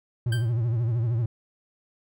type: tone with vibrato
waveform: triangle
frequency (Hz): 116.54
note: A#2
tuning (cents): 0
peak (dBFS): -20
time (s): 0.26-1.26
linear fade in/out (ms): 5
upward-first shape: triangle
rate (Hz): 13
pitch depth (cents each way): 130
type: tone with exponential decay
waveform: 25% pulse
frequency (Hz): 1568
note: G6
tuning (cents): 0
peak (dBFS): -25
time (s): 0.32-0.53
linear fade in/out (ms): 5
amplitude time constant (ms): 45
effects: none